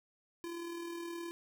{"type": "tone with amplitude modulation", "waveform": "square", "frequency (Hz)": 340.3, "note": "F4", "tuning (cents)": -45, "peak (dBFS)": -39, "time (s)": [0.44, 1.31], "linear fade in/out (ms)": 0, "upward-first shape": "sine", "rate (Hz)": 39.3, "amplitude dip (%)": 40, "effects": []}